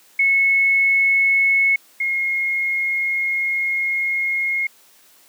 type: tone pair in turn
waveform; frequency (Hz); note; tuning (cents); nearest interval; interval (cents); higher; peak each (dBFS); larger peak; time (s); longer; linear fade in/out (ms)
sine; 2194 / 2151; C#7 / C7; -18 / +47; unison; 35; first; -13 / -18; first; 0.19-1.76 / 2-4.67; second; 5
effects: white hiss -52 dBFS RMS until 5.28 s + high-pass 200 Hz 12 dB/octave